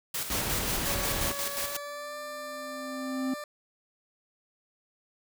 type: noise with tremolo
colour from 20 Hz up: white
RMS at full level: -32 dBFS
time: 0.14-1.77 s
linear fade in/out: 5 ms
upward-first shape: square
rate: 5.6 Hz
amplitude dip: 50%
type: noise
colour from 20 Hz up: pink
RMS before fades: -32 dBFS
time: 0.3-1.32 s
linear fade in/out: 2 ms
type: tone with pitch glide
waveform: 20% pulse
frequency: 564 to 592.7 Hz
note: C#5 to D5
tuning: +30 to +16 cents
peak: -32 dBFS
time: 0.86-3.44 s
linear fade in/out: 2 ms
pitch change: +86 cents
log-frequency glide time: 1.49-2.17 s
type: tone with exponential growth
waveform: triangle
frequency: 261.6 Hz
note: C4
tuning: in tune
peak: -24 dBFS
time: 1.86-3.34 s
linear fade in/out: 5 ms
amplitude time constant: 320 ms
effects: none